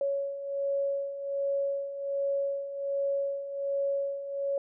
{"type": "beating tone pair", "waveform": "sine", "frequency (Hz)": [556, 557.3], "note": ["C#5", "C#5"], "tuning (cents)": [5, 9], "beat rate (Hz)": 1.3, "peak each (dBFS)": [-35, -29], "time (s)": [0.01, 4.58], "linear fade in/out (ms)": 2, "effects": []}